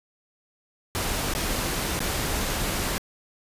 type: noise with dropouts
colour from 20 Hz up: pink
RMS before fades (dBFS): -27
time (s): 0.95-2.98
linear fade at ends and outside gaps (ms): 0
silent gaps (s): 1.337-1.35 / 1.992-2.004
effects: resampled to 32000 Hz